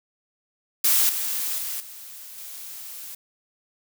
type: noise with level steps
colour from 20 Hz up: blue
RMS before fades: -19 / -27 / -30 / -41 / -38 dBFS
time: 0.84-3.15 s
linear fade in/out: 5 ms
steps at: 1.09 / 1.58 / 1.8 / 2.38 s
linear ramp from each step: 2 ms
effects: none